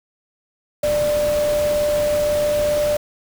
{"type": "tone in noise", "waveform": "sine", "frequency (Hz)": 593, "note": "D5", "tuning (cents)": 17, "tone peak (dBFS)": -16, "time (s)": [0.83, 2.97], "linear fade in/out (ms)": 5, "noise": "pink", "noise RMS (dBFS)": -29, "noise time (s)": [0.83, 2.97], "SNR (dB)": 10, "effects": []}